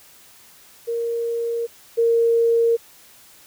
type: tone pair in turn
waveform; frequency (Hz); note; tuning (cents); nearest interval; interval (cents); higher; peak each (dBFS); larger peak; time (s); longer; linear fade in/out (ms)
sine; 466.2 / 463; A#4 / A#4; 0 / -12; unison; 12; first; -21 / -14; second; 0.87-1.67 / 1.97-2.77; neither; 20
effects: white hiss -49 dBFS RMS until 3.46 s